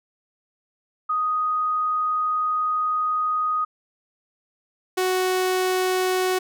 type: tone pair in turn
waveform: sine / sawtooth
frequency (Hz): 1246 / 370.4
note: D#6 / F#4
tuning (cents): +2 / +2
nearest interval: octave + major sixth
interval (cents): 2100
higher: first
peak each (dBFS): -20 / -16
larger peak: second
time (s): 1.09-3.65 / 4.97-6.39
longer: first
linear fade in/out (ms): 10
effects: none